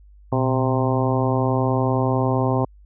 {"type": "harmonic tone with a mistuned harmonic", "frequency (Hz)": 130.81, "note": "C3", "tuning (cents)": 0, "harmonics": [1, 2, 3, 4, 5, 6, 7, 8], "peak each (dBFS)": [-21, -24, -26, -27, -28, -29, -29, -30], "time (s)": [0.32, 2.65], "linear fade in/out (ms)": 5, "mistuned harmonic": 1, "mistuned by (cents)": -120, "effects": ["added 50 Hz sine -45 dBFS peak until 2.85 s"]}